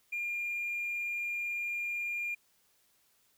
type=tone with hard clipping; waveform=triangle; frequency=2406 Hz; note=D7; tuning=41 cents sharp; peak=-33 dBFS; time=0.12-2.35 s; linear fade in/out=10 ms; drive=4 dB; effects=white hiss -70 dBFS RMS until 3.37 s